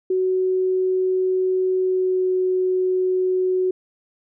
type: tone with pitch glide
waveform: sine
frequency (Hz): 372.5 to 370.1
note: F#4 to F#4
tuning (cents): +12 to 0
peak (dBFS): -17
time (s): 0.1-3.71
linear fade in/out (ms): 5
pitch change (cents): -12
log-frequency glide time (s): 1.78-2.33
effects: none